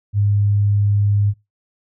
sine tone, 102.2 Hz, G#2, 27 cents flat, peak -13 dBFS, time 0.13-1.34 s, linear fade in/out 50 ms, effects noise-tail reverb RT60 0.2 s tail -20 dB re dry

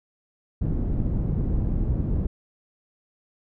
pink low-pass noise, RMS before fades -24 dBFS, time 0.61-2.27 s, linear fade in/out 10 ms, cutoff 220 Hz, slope 12 dB/octave, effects none

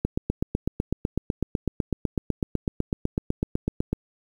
click train, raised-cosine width 3 ms, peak -10 dBFS, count 32, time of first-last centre 0.05-3.93 s, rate 7.99 Hz, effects 8-bit

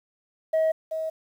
sine tone with echo, 638 Hz, D#5, 43 cents sharp, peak -17 dBFS, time 0.53-0.72 s, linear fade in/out 10 ms, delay 380 ms, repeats 1, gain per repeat -9 dB, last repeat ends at 1.1 s, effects tanh soft clip ceiling -18 dBFS + 9-bit

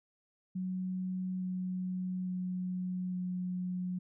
sine tone with pitch steps, 185 / 183.83 / 182.66 / 181.51 Hz, F#3 / F#3 / F#3 / F#3, 0 / -11 / -22 / -33 cents, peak -33 dBFS, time 0.55-3.99 s, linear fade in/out 10 ms, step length 860 ms, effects none

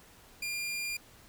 sawtooth tone, 2400 Hz, D7, 37 cents sharp, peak -30 dBFS, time 0.42-0.97 s, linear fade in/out 5 ms, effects pink hiss -57 dBFS RMS until 1.28 s

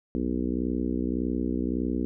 harmonic tone, 61.74 Hz, B1, in tune, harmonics 1 / 3 / 4 / 5 / 6 / 7 / 8, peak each -34 / -33 / -29 / -31 / -36 / -38 / -44 dBFS, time 0.15-2.05 s, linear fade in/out 0 ms, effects none

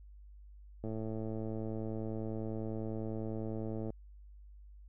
click train, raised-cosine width 2 ms, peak -27 dBFS, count 338, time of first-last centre 0.84-3.904 s, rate 110 Hz, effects added 50 Hz sine -51 dBFS peak until 4.88 s

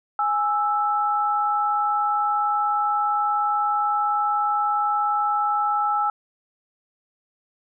sine tone pair together, 830.6 / 1318.5 Hz, G#5 / E6, 0 / 0 cents, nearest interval minor sixth, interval 800 cents, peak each -22 / -22 dBFS, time 0.19-6.1 s, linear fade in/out 2 ms, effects none

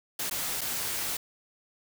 white noise with dropouts, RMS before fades -32 dBFS, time 0.19-1.17 s, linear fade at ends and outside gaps 5 ms, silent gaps 0.298-0.31 / 0.61-0.614 s, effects none

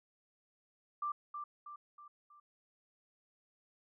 sine tone with echo, 1180 Hz, D6, 8 cents sharp, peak -34 dBFS, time 1.02-1.12 s, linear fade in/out 5 ms, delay 320 ms, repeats 4, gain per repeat -6 dB, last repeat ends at 2.4 s, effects none

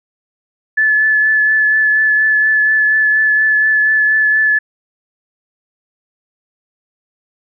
sine tone with vibrato, 1730 Hz, A6, 30 cents flat, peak -9 dBFS, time 0.77-4.59 s, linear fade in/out 10 ms, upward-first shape triangle, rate 4.2 Hz, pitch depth 18 cents each way, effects none

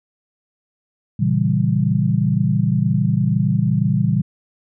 sine chord, A# diminished seventh, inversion none, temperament equal, 116.54 / 138.59 / 164.81 / 196 Hz, A#2 / C#3 / E3 / G3, 0 / 0 / 0 / 0 cents, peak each -20 dBFS, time 1.19-4.22 s, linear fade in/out 10 ms, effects none

